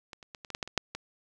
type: clicks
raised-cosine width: 0.2 ms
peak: -25 / -30 / -25 / -27 / -23 / -15 / -14 / -25 / -7 / -19 dBFS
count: 10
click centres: 0.132 / 0.228 / 0.348 / 0.448 / 0.503 / 0.549 / 0.628 / 0.676 / 0.777 / 0.95 s
effects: none